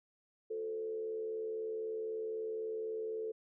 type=tone with frequency modulation; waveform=sine; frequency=440 Hz; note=A4; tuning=in tune; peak=-36 dBFS; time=0.5-3.32 s; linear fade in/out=10 ms; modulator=76.1 Hz; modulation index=0.49; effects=none